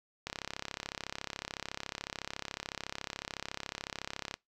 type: click train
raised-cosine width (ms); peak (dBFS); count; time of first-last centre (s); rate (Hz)
0.2; -19; 139; 0.27-4.341; 33.9
effects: noise-tail reverb RT60 0.2 s tail -24 dB re dry